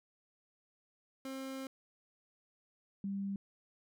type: tone pair in turn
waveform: 30% pulse / sine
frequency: 266.3 / 197.55 Hz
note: C4 / G3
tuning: +31 / +14 cents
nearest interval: perfect fourth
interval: 517 cents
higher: first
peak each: -38 / -35 dBFS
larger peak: second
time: 1.25-1.67 / 3.04-3.36 s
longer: first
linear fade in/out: 2 ms
effects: none